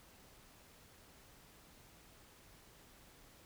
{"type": "silence", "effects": ["pink hiss -62 dBFS RMS until 3.45 s"]}